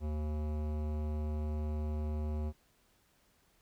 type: tone with hard clipping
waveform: sine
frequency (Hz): 75.9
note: D#2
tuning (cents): -42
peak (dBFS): -35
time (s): 0-2.53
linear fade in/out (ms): 50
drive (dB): 17
effects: pink hiss -70 dBFS RMS until 3.61 s